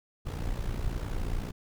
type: noise with amplitude modulation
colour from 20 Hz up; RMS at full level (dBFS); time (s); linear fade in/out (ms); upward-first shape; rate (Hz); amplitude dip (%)
brown; -29; 0.25-1.52; 20; sine; 59.2; 70
effects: none